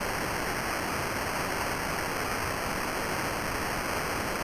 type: noise with sample-and-hold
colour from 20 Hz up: white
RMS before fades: -31 dBFS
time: 0-4.43 s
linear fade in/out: 10 ms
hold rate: 3675 Hz
effects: resampled to 32000 Hz